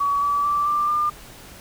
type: tone with pitch steps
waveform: sine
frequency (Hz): 1133 / 1149.5 / 1166.2 / 1183.2 / 1200.4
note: C#6 / D6 / D6 / D6 / D6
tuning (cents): +37 / -37 / -13 / +13 / +38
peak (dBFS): -18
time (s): 0-1.1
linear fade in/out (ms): 10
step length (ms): 220
effects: pink hiss -43 dBFS RMS until 1.6 s